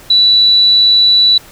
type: tone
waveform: sine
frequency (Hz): 3951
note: B7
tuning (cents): 0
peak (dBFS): -5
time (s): 0.1-1.38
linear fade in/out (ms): 5
effects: pink hiss -38 dBFS RMS until 1.51 s